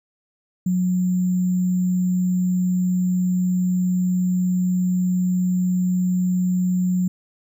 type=tone with sample-and-hold; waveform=sine; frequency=181.6 Hz; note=F#3; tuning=32 cents flat; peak=-17 dBFS; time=0.66-7.08 s; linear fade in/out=5 ms; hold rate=7350 Hz; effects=none